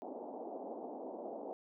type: band-pass noise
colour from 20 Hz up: white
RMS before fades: -45 dBFS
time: 0.02-1.53 s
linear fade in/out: 0 ms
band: 230 to 800 Hz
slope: 48 dB/octave
effects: none